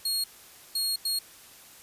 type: tone bursts at uneven times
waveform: sawtooth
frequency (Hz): 4291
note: C8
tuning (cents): +43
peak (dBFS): -23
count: 3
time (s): 0.05-0.24 / 0.75-0.96 / 1.05-1.19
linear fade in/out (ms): 5
effects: white hiss -51 dBFS RMS until 1.82 s + resampled to 32000 Hz